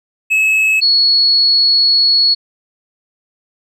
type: tone pair in turn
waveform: triangle / sine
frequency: 2583 / 4365 Hz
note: E7 / C#8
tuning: -36 / -28 cents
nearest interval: major sixth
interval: 908 cents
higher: second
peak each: -8 dBFS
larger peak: neither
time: 0.3-0.81 / 0.81-2.35 s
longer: second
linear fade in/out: 20 ms
effects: none